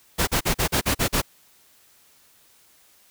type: noise bursts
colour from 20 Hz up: pink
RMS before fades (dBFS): -21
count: 8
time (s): 0.18-1.219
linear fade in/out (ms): 20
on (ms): 94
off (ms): 41
effects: white hiss -57 dBFS RMS until 3.1 s